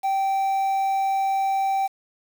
triangle tone with quantisation, 778 Hz, G5, 13 cents flat, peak -18 dBFS, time 0.03-1.88 s, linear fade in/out 20 ms, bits 7, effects none

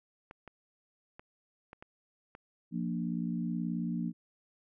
clicks, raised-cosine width 0.5 ms, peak -32 dBFS, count 6, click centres 0.311 / 0.477 / 1.195 / 1.731 / 1.825 / 2.351 s
sine chord, Bb major, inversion second, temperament equal, 174.61 / 233.1 / 293.7 Hz, F3 / Bb3 / D4, 0 / 0 / 0 cents, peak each -34 / -35 / -40 dBFS, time 2.71-4.13 s, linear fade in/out 50 ms
effects none

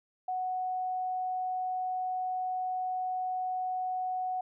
sine tone, 740 Hz, F#5, in tune, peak -30 dBFS, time 0.28-4.41 s, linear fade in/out 5 ms, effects none

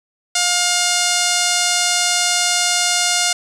5% pulse tone with low-pass filter, 710 Hz, F5, 28 cents sharp, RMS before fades -17 dBFS, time 0.35-3.33 s, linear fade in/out 5 ms, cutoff 8400 Hz, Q 1.3, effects 7-bit

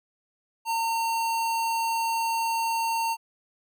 square tone, 912 Hz, A#5, 38 cents flat, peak -25 dBFS, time 0.65-3.17 s, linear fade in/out 50 ms, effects none

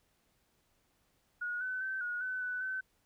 sine tone with pitch steps, 1448 / 1511 / 1543 / 1448 / 1511 / 1492 / 1526 Hz, F#6 / F#6 / G6 / F#6 / F#6 / F#6 / G6, -38 / +36 / -28 / -38 / +36 / +14 / -47 cents, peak -34 dBFS, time 1.41-2.81 s, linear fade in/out 10 ms, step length 200 ms, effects pink hiss -74 dBFS RMS until 3.05 s

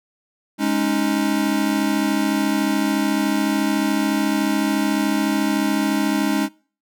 square chord, Ab suspended fourth, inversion none, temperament equal, 207.7 / 277.2 / 311.1 Hz, Ab3 / Db4 / Eb4, 0 / 0 / 0 cents, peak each -23 dBFS, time 0.58-6.49 s, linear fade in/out 50 ms, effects noise-tail reverb RT60 0.4 s tail -23 dB re dry

